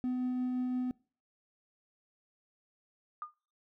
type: tone with tremolo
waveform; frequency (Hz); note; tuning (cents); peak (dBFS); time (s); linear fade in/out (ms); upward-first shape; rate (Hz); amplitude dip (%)
triangle; 251.7; B3; +33; -27; 0.04-0.91; 0; triangle; 5.8; 25
type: tone with exponential decay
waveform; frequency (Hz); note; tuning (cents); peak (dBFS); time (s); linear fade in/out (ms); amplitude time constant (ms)
sine; 1216; D#6; -40; -33; 3.22-3.34; 1; 25
effects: noise-tail reverb RT60 0.4 s tail -25 dB re dry + tanh soft clip ceiling -24 dBFS